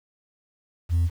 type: tone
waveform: sine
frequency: 84.8 Hz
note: E2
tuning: 50 cents sharp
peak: -16 dBFS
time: 0.89-1.1 s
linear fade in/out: 50 ms
effects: tanh soft clip ceiling -17 dBFS + 8-bit